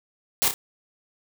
white noise with echo, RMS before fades -21 dBFS, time 0.42-0.48 s, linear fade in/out 0 ms, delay 30 ms, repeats 2, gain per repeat -7 dB, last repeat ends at 0.54 s, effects none

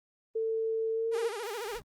sine tone with pitch glide, 446.9 to 459.7 Hz, A4 to A#4, +27 to -24 cents, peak -28 dBFS, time 0.35-1.29 s, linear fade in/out 10 ms, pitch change +49 cents, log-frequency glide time 0.93-1.17 s
sawtooth tone with vibrato, 440 Hz, A4, in tune, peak -31 dBFS, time 1.11-1.81 s, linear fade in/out 50 ms, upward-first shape sine, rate 14 Hz, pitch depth 180 cents each way
brown noise with exponential growth, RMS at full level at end -44 dBFS, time 1.59-1.82 s, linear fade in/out 1 ms, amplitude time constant 49 ms
effects Opus 32 kbps

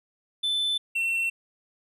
triangle tone pair in turn, 3520 / 2707 Hz, A7 / E7, 0 / +45 cents, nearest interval perfect fourth, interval 455 cents, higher first, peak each -22 dBFS, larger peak neither, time 0.43-0.78 / 0.95-1.3 s, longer neither, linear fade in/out 10 ms, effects resampled to 32000 Hz

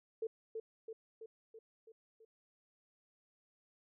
sine tone with echo, 445.9 Hz, A4, 23 cents sharp, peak -35 dBFS, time 0.22-0.27 s, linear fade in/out 5 ms, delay 330 ms, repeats 6, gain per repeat -4 dB, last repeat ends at 2.25 s, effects none

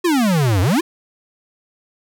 square exponential two-way sweep, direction down then up, 370 to 87.31 to 370 Hz, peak -14 dBFS, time 0.04-0.81 s, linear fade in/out 10 ms, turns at 0.61 s, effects none

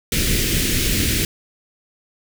pink band-stop noise, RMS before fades -19 dBFS, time 0.12-1.25 s, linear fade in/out 2 ms, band 410 to 1900 Hz, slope 24 dB/octave, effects none

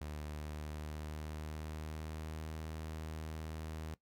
sawtooth tone with pitch glide, 75.4 to 78.74 Hz, D2 to D#2, +46 to +21 cents, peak -38 dBFS, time 0.01-3.94 s, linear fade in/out 0 ms, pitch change +75 cents, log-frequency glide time 0.29-2.53 s, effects noise-tail reverb RT60 0.1 s tail -18 dB re dry

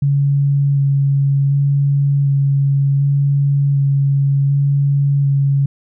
sine tone with vibrato, 139.9 Hz, C#3, 16 cents sharp, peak -11 dBFS, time 0.02-5.66 s, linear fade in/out 5 ms, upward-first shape square, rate 0.67 Hz, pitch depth 10 cents each way, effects none

